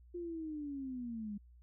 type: linear sweep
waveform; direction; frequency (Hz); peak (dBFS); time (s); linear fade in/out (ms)
sine; down; 354.1 to 200; -39; 0.14-1.38; 10
effects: added 60 Hz sine -57 dBFS peak until 1.62 s